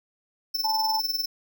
square tone with tremolo, 5320 Hz, E8, 15 cents sharp, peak -23 dBFS, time 0.54-1.26 s, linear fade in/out 10 ms, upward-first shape sine, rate 20 Hz, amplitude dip 75%
sine tone, 881 Hz, A5, 2 cents sharp, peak -24 dBFS, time 0.64-1 s, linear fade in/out 10 ms
effects none

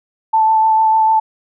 sine tone with vibrato, 880 Hz, A5, in tune, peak -9 dBFS, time 0.33-1.2 s, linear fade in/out 10 ms, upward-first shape sine, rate 6.7 Hz, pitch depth 13 cents each way, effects none

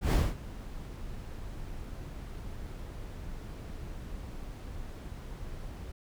brown noise with ADSR envelope, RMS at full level -21 dBFS, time 0.01-5.92 s, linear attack 110 ms, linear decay 220 ms, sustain -20 dB, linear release 8 ms, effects none

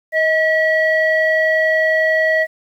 sine tone pair together, 634 / 1933.1 Hz, D#5 / B6, +32 / -38 cents, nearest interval octave + perfect fifth, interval 1930 cents, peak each -14 dBFS, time 0.12-2.47 s, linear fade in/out 50 ms, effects tanh soft clip ceiling -7 dBFS + 8-bit

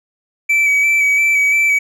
triangle tone with vibrato, 2300 Hz, D7, 37 cents flat, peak -9 dBFS, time 0.49-1.79 s, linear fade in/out 10 ms, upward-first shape square, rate 2.9 Hz, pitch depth 20 cents each way, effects none

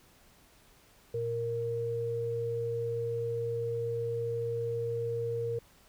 sine tone pair together, 116.01 / 466.2 Hz, A#2 / A#4, -8 / 0 cents, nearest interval 2 octaves, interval 2408 cents, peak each -37 / -31 dBFS, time 1.14-5.59 s, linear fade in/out 5 ms, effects pink hiss -61 dBFS RMS until 5.88 s

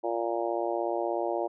harmonic tone, 116.54 Hz, A#2, in tune, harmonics 3 / 4 / 5 / 6 / 7 / 8, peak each -32 / -36 / -32 / -34 / -36 / -40 dBFS, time 0.03-1.48 s, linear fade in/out 20 ms, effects none

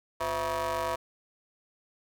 25% pulse ring-modulated tone, 152.2 Hz, D#3, 38 cents flat, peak -22 dBFS, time 0.2-0.96 s, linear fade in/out 10 ms, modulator 813 Hz, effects none

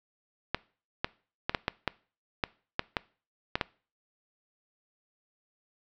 clicks, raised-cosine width 0.3 ms, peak -10 dBFS, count 11, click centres 0.546 / 1.045 / 1.495 / 1.548 / 1.681 / 1.877 / 2.438 / 2.794 / 2.968 / 3.555 / 3.612 s, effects noise-tail reverb RT60 0.4 s tail -22 dB re dry + low-pass 5000 Hz 12 dB/octave

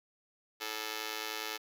5% pulse tone with amplitude modulation, 433.8 Hz, A4, 25 cents flat, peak -21 dBFS, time 0.6-1.58 s, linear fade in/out 20 ms, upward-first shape sine, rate 110 Hz, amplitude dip 100%, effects none

